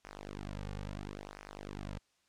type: tone with flanger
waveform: sawtooth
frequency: 50 Hz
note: G1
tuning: 35 cents sharp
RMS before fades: -44 dBFS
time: 0.04-1.99 s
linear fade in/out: 10 ms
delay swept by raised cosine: 0.25 to 3.05 ms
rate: 0.73 Hz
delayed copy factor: -0.95
effects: white hiss -74 dBFS RMS until 2.28 s + low-pass 7000 Hz 12 dB/octave